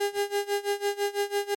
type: tone with tremolo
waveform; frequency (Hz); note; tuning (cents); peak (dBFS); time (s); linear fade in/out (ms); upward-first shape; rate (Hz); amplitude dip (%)
35% pulse; 405.3; G#4; -42; -21; 0-1.55; 10; sine; 6; 90
effects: MP3 64 kbps